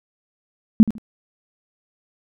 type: tone with echo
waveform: sine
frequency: 220 Hz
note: A3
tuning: in tune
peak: -4 dBFS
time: 0.8-0.83 s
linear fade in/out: 0 ms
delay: 76 ms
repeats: 2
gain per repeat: -14 dB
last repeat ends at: 0.982 s
effects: none